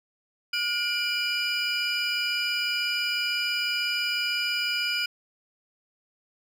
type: tone cluster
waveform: triangle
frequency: 1433 / 2375 / 2939 / 4941 Hz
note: F6 / D7 / F#7 / D#8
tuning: +44 / +19 / -12 / -13 cents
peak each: -30 / -28 / -30 / -29 dBFS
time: 0.53-5.06 s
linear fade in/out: 5 ms
effects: none